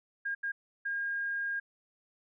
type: tone bursts at uneven times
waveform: sine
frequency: 1619 Hz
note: G#6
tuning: 45 cents flat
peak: -31 dBFS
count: 3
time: 0.25-0.35 / 0.43-0.52 / 0.85-1.6 s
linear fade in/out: 10 ms
effects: none